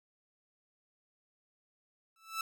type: tone with exponential growth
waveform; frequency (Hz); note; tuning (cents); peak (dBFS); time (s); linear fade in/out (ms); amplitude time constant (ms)
sawtooth; 1318.5; E6; 0; -27; 2.16-2.41; 2; 54
effects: none